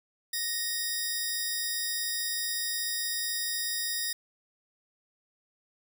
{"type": "tone pair together", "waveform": "10% pulse", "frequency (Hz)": [1864.7, 4978], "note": ["A#6", "D#8"], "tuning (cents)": [0, 0], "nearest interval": "octave + perfect fourth", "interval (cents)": 1700, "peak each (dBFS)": [-23, -26], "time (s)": [0.33, 4.13], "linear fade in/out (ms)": 5, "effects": []}